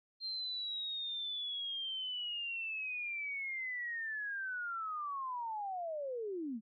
sine linear sweep, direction down, 4186 to 205.2 Hz, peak -37 dBFS, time 0.2-6.61 s, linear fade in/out 50 ms, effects none

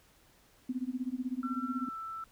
sine tone with tremolo, 254 Hz, B3, 49 cents sharp, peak -29 dBFS, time 0.69-1.89 s, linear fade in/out 5 ms, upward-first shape sine, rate 16 Hz, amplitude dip 95%
sine tone with pitch glide, 1349 to 1325.8 Hz, E6 to E6, +40 to +10 cents, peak -38 dBFS, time 1.43-2.24 s, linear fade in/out 2 ms, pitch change -30 cents, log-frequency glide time 1.75-1.94 s
effects pink hiss -64 dBFS RMS until 2.31 s

